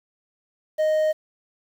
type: tone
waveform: triangle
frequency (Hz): 621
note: D#5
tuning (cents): -3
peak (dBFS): -16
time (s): 0.78-1.13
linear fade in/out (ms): 20
effects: 8-bit